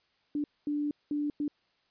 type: tone bursts at uneven times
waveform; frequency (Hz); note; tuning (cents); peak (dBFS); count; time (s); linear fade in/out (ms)
sine; 293.7; D4; 0; -28; 4; 0.35-0.44 / 0.67-0.91 / 1.11-1.3 / 1.4-1.48; 2
effects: white hiss -71 dBFS RMS until 1.9 s + resampled to 11025 Hz